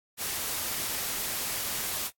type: noise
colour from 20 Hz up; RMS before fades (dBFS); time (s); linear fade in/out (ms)
white; -32; 0.17-2.11; 50
effects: noise-tail reverb RT60 0.1 s tail -21 dB re dry + AAC 64 kbps